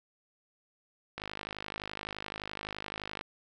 click train, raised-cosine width 0.3 ms, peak -21 dBFS, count 106, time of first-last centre 1.18-3.211 s, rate 51.7 Hz, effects none

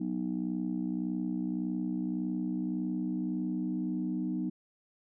sine chord, B major, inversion second, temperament just, 185.21 / 246.9 / 308.7 Hz, F#3 / B3 / D#4, +2 / 0 / -14 cents, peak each -34 dBFS, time 0-4.5 s, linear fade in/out 10 ms, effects tanh soft clip ceiling -23 dBFS

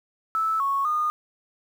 sine tone with pitch steps, 1311 / 1105 / 1223 Hz, E6 / C#6 / D#6, -10 / -6 / -30 cents, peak -21 dBFS, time 0.35-1.1 s, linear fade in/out 0 ms, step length 250 ms, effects 8-bit

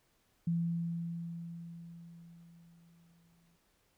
sine tone with exponential decay, 168.9 Hz, E3, 42 cents sharp, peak -28 dBFS, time 0.47-3.56 s, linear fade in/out 5 ms, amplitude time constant 670 ms, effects pink hiss -73 dBFS RMS until 3.97 s

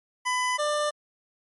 25% pulse tone pair in turn, 1001 / 595.2 Hz, B5 / D5, +23 / +23 cents, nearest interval major sixth, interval 900 cents, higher first, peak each -20 dBFS, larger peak neither, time 0.25-0.58 / 0.58-0.91 s, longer neither, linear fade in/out 20 ms, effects MP3 48 kbps

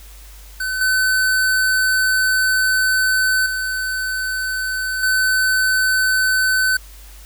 square tone with level steps, 1518 Hz, F#6, 44 cents sharp, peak -21 / -15 / -21 / -15 dBFS, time 0.6-6.77 s, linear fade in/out 5 ms, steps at 0.81 / 3.46 / 5.03 s, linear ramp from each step 2 ms, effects added 50 Hz sine -38 dBFS peak until 7.25 s + white hiss -45 dBFS RMS until 7.25 s

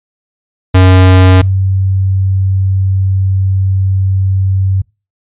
square / sine tone pair in turn, 92.7 / 95.64 Hz, F#2 / G2, +4 / -42 cents, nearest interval minor second, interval 54 cents, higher second, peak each -3 / -8 dBFS, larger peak first, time 0.74-1.42 / 1.42-4.82 s, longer second, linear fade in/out 10 ms, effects noise-tail reverb RT60 0.3 s tail -26 dB re dry + resampled to 8000 Hz

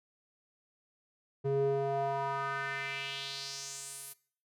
square tone with band-pass filter sweep, 137.8 Hz, C#3, 10 cents flat, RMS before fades -35 dBFS, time 1.44-4.14 s, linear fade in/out 20 ms, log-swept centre 320 to 12000 Hz, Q 3, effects noise-tail reverb RT60 0.5 s tail -21 dB re dry

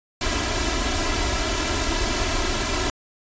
pink noise with comb filter, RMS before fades -23 dBFS, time 0.21-2.9 s, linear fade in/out 2 ms, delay 3 ms, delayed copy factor +0.95, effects resampled to 16000 Hz

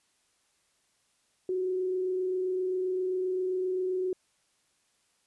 sine tone with frequency modulation, 370 Hz, F#4, in tune, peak -27 dBFS, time 1.49-4.13 s, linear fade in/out 2 ms, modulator 27.6 Hz, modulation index 0.23, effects white hiss -71 dBFS RMS until 5.26 s + resampled to 24000 Hz

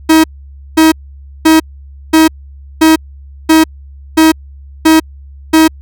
45% pulse tone bursts, 318.4 Hz, D#4, 40 cents sharp, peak -3 dBFS, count 9, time 0.09-5.68 s, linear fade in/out 10 ms, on 150 ms, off 530 ms, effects added 69 Hz sine -30 dBFS peak until 5.81 s

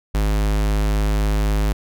square tone, 51.91 Hz, G#1, in tune, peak -17 dBFS, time 0.14-1.73 s, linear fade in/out 10 ms, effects none

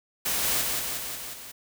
white noise with echo, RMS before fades -27 dBFS, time 0.25-0.62 s, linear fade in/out 10 ms, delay 180 ms, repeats 5, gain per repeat -3 dB, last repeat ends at 1.52 s, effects none

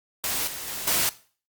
white noise with level steps, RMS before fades -27 / -35 / -33 / -23 dBFS, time 0.24-1.09 s, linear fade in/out 0 ms, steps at 0.47 / 0.67 / 0.87 s, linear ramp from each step 5 ms, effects noise-tail reverb RT60 0.4 s tail -17 dB re dry + Opus 48 kbps

